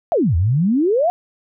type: exponential two-way sweep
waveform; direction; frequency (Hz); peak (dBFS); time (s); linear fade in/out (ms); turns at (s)
sine; down then up; 740 to 78.4 to 740; -13; 0.12-1.1; 0; 0.36
effects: none